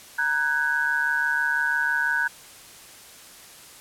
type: tone cluster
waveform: sine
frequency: 935 / 1498 / 1644 Hz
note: A#5 / F#6 / G#6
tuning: +5 / +21 / -18 cents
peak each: -31 / -23 / -25 dBFS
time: 0.18-2.28 s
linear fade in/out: 10 ms
effects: white hiss -46 dBFS RMS until 3.8 s + low-pass 12000 Hz 12 dB/octave